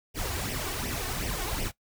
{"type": "noise with flanger", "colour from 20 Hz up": "pink", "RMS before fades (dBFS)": -32, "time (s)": [0.14, 1.72], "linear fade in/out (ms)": 50, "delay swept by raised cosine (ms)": [0.35, 2.75], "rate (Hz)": 2.7, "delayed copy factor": 0.7, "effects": ["noise-tail reverb RT60 0.1 s tail -18 dB re dry"]}